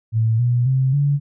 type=tone with pitch steps; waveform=sine; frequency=112.1 / 121.54 / 131.78 / 142.88 Hz; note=A2 / B2 / C3 / D3; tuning=+33 / -27 / +13 / -47 cents; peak=-14 dBFS; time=0.12-1.2 s; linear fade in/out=50 ms; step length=270 ms; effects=none

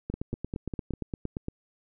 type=two click trains; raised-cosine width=3 ms; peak=-20 / -19 dBFS; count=5 / 13; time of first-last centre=0.14-0.937 / 0.1-1.484 s; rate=5.02 / 8.67 Hz; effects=none

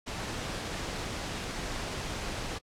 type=noise; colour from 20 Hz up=pink; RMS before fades=-36 dBFS; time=0.06-2.59 s; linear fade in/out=20 ms; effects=low-pass 7000 Hz 12 dB/octave + AAC 64 kbps

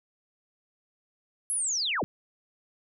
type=linear sweep; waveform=sine; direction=down; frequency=11050 to 59.9 Hz; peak=-26 dBFS; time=1.5-2.04 s; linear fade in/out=0 ms; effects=none

